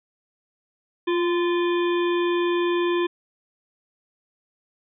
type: harmonic tone with a mistuned harmonic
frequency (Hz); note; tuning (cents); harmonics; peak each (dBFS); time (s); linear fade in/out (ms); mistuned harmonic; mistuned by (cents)
349.2; F4; 0; 1 / 3 / 5 / 7 / 9 / 10; -20 / -29 / -34 / -36 / -39 / -38; 1.07-3.07; 10; 3; -33
effects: none